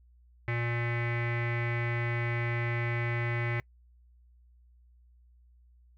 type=tone with low-pass filter; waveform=square; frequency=118.4 Hz; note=A#2; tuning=27 cents sharp; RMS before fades=-31 dBFS; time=0.48-3.6 s; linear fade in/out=0 ms; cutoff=2100 Hz; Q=7.8; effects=noise-tail reverb RT60 0.1 s tail -25 dB re dry + added 60 Hz sine -57 dBFS peak until 5.97 s